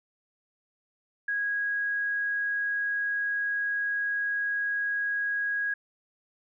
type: tone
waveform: sine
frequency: 1650 Hz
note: G#6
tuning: 12 cents flat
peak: -26 dBFS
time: 1.28-5.74 s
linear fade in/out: 5 ms
effects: none

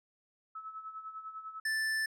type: tone with tremolo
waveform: sine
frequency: 1300 Hz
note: E6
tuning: 24 cents flat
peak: -39 dBFS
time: 0.55-1.6 s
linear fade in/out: 5 ms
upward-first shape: sine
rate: 10 Hz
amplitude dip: 65%
type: tone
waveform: square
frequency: 1760 Hz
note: A6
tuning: in tune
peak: -31 dBFS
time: 1.65-2.06 s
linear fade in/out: 5 ms
effects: low-pass 11000 Hz 12 dB/octave

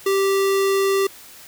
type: tone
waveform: square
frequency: 391 Hz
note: G4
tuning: 4 cents flat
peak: -17 dBFS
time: 0.06-1.07 s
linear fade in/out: 5 ms
effects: white hiss -43 dBFS RMS until 1.47 s

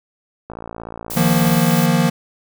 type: click train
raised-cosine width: 1 ms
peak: -17 dBFS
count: 62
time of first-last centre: 0.5-1.576 s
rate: 56.7 Hz
type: noise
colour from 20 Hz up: blue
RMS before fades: -27 dBFS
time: 1.1-1.86 s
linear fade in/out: 5 ms
type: chord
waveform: square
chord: Eb suspended second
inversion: none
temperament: equal with one note detuned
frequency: 155.56 / 174.61 / 233.8 Hz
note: Eb3 / F3 / Bb3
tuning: 0 / 0 / +5 cents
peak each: -19 / -17 / -19 dBFS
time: 1.16-2.1 s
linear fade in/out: 10 ms
effects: none

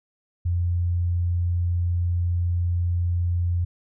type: tone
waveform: sine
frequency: 87.31 Hz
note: F2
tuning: in tune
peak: -20 dBFS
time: 0.45-3.65 s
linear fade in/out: 10 ms
effects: none

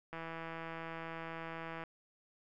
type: click train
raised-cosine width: 0.5 ms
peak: -29 dBFS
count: 281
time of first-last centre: 0.13-1.837 s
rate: 164 Hz
effects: none

